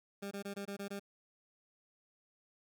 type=tone bursts; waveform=20% pulse; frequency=199.9 Hz; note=G3; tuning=34 cents sharp; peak=-35 dBFS; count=7; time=0.22-0.996 s; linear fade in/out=10 ms; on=92 ms; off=22 ms; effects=none